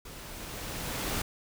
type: noise with level ramp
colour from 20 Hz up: pink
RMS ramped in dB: -46 to -31 dBFS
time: 0.05-1.22 s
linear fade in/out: 5 ms
effects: none